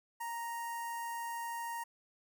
sawtooth tone with notch filter, 933 Hz, A#5, 1 cent sharp, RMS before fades -40 dBFS, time 0.2-1.84 s, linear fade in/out 10 ms, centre 3800 Hz, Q 0.56, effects none

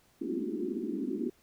white band-pass noise, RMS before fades -34 dBFS, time 0.21-1.3 s, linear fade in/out 5 ms, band 200 to 390 Hz, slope 96 dB/octave, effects pink hiss -66 dBFS RMS until 1.42 s

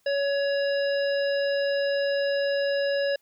harmonic tone, 561 Hz, C#5, 21 cents sharp, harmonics 1 / 3 / 5 / 7 / 9, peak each -23 / -32 / -38 / -42 / -38 dBFS, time 0.06-3.16 s, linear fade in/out 5 ms, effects white hiss -68 dBFS RMS until 3.21 s

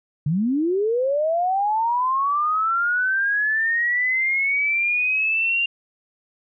sine linear sweep, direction up, 137.6 to 2794 Hz, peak -18 dBFS, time 0.26-5.66 s, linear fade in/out 5 ms, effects none

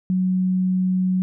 sine tone, 185 Hz, F#3, in tune, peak -17 dBFS, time 0.1-1.22 s, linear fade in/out 0 ms, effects none

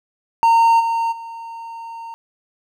triangle tone with level steps, 918 Hz, A#5, 27 cents flat, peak -8 / -15 / -28 dBFS, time 0.43-2.14 s, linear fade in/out 0 ms, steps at 0.79 / 1.11 s, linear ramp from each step 20 ms, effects none

